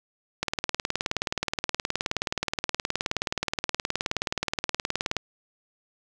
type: click train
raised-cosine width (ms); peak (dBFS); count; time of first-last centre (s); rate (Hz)
0.2; -8; 91; 0.43-5.167; 19
effects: none